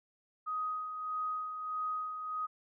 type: tone with tremolo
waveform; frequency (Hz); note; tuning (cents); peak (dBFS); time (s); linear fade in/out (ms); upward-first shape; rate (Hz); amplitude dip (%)
sine; 1253; D#6; +12; -32; 0.46-2.47; 20; sine; 1.6; 50
effects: none